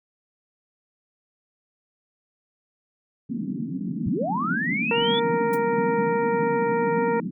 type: band-pass noise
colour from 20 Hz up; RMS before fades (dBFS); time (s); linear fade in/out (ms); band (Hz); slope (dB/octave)
white; -29; 3.29-7.31; 5; 160 to 270; 48
type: linear sweep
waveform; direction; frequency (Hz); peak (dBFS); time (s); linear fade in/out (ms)
sine; up; 53.5 to 3520; -24; 4.06-5.2; 10
type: harmonic tone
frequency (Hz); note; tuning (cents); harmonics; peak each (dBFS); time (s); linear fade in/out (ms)
466.2; A#4; 0; 1 / 2 / 3 / 4 / 5; -22 / -26 / -35 / -35 / -39; 4.91-7.2; 2
type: noise with exponential decay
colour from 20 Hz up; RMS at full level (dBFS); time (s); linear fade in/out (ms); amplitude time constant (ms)
violet; -30; 5.53-5.61; 5; 16
effects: none